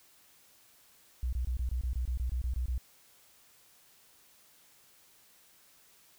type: tone bursts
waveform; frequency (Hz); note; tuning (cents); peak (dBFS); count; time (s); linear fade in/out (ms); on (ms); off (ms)
sine; 61.9; B1; +5; -29; 13; 1.23-2.779; 0; 97; 24
effects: white hiss -62 dBFS RMS until 6.18 s